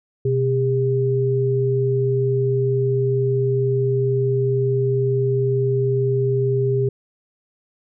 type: tone pair together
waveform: sine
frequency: 126.69 / 402.2 Hz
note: B2 / G4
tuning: +45 / +44 cents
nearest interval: octave + minor sixth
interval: 1999 cents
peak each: -19 dBFS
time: 0.25-6.89 s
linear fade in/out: 5 ms
effects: none